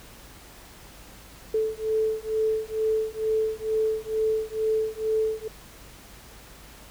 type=beating tone pair; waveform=sine; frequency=436.8 / 439 Hz; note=A4 / A4; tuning=-13 / -4 cents; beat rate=2.2 Hz; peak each=-26 dBFS; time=1.54-5.48 s; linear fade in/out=5 ms; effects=added 50 Hz sine -52 dBFS peak until 6.9 s + pink hiss -48 dBFS RMS until 6.9 s